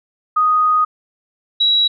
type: tone pair in turn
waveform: sine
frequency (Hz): 1244.5 / 3884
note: D#6 / B7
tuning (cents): 0 / -30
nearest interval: octave + minor sixth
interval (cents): 1970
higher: second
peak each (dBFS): -11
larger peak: neither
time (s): 0.36-0.85 / 1.6-1.88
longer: first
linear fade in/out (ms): 10
effects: none